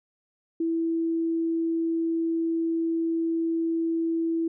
sine tone, 329.6 Hz, E4, in tune, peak -23 dBFS, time 0.6-4.48 s, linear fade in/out 5 ms, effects none

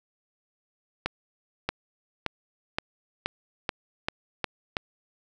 accelerating click train, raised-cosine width 0.3 ms, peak -10 dBFS, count 9, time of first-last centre 1.06-4.768 s, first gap 630 ms, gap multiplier 0.91, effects none

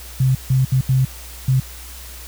sine tone bursts at uneven times, 130.81 Hz, C3, in tune, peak -12 dBFS, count 5, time 0.2-0.35 / 0.5-0.65 / 0.72-0.81 / 0.89-1.05 / 1.48-1.6 s, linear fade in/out 5 ms, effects added 61 Hz sine -36 dBFS peak until 2.27 s + white hiss -38 dBFS RMS until 2.27 s

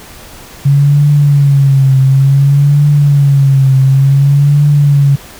sine tone with vibrato, 139.5 Hz, C#3, 11 cents sharp, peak -4 dBFS, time 0.65-5.16 s, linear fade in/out 10 ms, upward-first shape triangle, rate 0.56 Hz, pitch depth 88 cents each way, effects pink hiss -33 dBFS RMS until 5.39 s

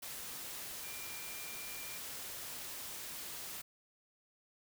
sine tone in noise, 2381 Hz, D7, 23 cents sharp, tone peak -51 dBFS, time 0.83-1.98 s, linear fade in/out 10 ms, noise white, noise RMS -45 dBFS, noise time 0.02-3.62 s, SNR -9 dB, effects none

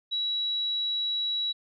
sine tone, 3900 Hz, B7, 23 cents flat, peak -26 dBFS, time 0.11-1.53 s, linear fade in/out 20 ms, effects none

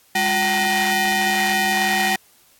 sawtooth ring-modulated tone, 558 Hz, C#5, 11 cents sharp, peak -10 dBFS, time 0.15-2.16 s, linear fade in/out 5 ms, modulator 1320 Hz, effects white hiss -55 dBFS RMS until 2.59 s + AAC 64 kbps

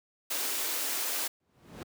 white high-pass noise, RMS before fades -32 dBFS, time 0.3-1.28 s, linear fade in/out 10 ms, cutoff 250 Hz, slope 48 dB/octave
brown noise with exponential growth, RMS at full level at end -32 dBFS, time 1.4-1.83 s, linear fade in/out 2 ms, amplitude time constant 92 ms
effects high-pass 150 Hz 12 dB/octave

